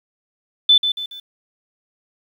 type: tone with echo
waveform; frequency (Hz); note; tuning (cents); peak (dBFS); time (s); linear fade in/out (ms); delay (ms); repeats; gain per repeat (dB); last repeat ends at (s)
sine; 3513; A7; -3; -8; 0.69-0.78; 5; 140; 3; -8; 1.2
effects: 8-bit